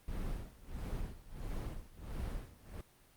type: noise with tremolo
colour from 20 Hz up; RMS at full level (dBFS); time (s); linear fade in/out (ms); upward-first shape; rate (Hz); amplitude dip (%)
brown; -38; 0.08-2.81; 2; sine; 1.5; 90
effects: pink hiss -65 dBFS RMS until 3.16 s + Opus 32 kbps